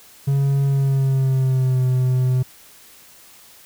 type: tone with pitch glide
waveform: triangle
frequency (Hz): 138.59 to 127.82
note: C#3 to C3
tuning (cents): 0 to -40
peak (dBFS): -13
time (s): 0.27-2.43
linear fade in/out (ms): 10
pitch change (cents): -140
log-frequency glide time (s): 0.66-1.84
effects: white hiss -47 dBFS RMS until 3.65 s